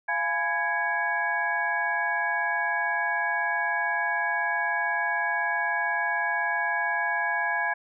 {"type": "tone cluster", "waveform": "sine", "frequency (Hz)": [691, 838, 994, 1657, 2248], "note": ["F5", "G#5", "B5", "G#6", "C#7"], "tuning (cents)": [-19, 15, 11, -4, 24], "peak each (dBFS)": [-33, -31, -34, -26, -35], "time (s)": [0.08, 7.74], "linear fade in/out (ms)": 10, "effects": []}